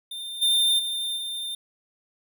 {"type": "tone with level steps", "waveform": "square", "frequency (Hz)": 3606, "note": "A7", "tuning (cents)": 42, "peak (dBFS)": [-33, -19, -27, -30], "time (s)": [0.11, 1.55], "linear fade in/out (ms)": 5, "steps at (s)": [0.41, 0.78, 1.16], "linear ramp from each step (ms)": 20, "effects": []}